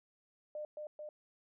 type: tone with echo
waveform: sine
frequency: 603 Hz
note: D5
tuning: 46 cents sharp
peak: -39 dBFS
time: 0.55-0.65 s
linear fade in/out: 2 ms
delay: 220 ms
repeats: 2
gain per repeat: -2 dB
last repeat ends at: 1.09 s
effects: none